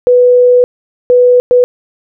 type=tone bursts at uneven times; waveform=sine; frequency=493.9 Hz; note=B4; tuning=in tune; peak=-3 dBFS; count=3; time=0.07-0.64 / 1.1-1.4 / 1.51-1.64 s; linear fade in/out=0 ms; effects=none